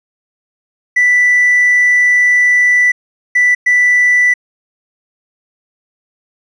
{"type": "tone bursts at uneven times", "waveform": "triangle", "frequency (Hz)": 1975.5, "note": "B6", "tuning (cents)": 0, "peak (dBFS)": -4, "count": 3, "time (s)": [[0.96, 2.92], [3.35, 3.55], [3.66, 4.34]], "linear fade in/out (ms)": 10, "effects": ["tanh soft clip ceiling -3 dBFS", "resampled to 24000 Hz"]}